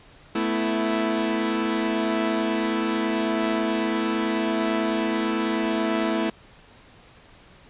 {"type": "chord", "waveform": "sawtooth", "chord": "A suspended second", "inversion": "none", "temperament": "equal with one note detuned", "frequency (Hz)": [220, 249.1, 329.6], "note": ["A3", "B3", "E4"], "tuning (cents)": [0, 15, 0], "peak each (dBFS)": [-22, -26, -21], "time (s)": [0.35, 6.3], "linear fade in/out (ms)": 5, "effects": ["pink hiss -51 dBFS RMS until 7.69 s", "resampled to 8000 Hz"]}